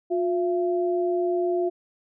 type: tone pair together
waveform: sine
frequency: 356.9 / 677 Hz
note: F4 / E5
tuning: +38 / +46 cents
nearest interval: major seventh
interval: 1108 cents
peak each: -22 / -28 dBFS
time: 0.1-1.7 s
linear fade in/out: 20 ms
effects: none